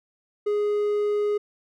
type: tone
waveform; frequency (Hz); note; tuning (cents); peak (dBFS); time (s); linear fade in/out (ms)
triangle; 415.3; G#4; 0; -19; 0.46-1.38; 10
effects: none